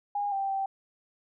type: tone with pitch steps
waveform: sine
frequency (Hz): 816 / 784 / 779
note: G#5 / G5 / G5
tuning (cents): -31 / 0 / -11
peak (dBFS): -27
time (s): 0.15-0.66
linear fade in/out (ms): 5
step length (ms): 170
effects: none